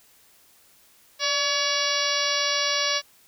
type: harmonic tone with a mistuned harmonic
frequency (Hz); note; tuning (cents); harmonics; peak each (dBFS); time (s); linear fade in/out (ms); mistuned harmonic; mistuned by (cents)
566; C#5; +36; 1 / 2 / 3 / 4 / 5 / 6 / 7 / 8 / 9 / 10; -31 / -31 / -31 / -31 / -31 / -31 / -31 / -31 / -31 / -31; 1.19-3.02; 50; 1; +59
effects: white hiss -57 dBFS RMS until 3.27 s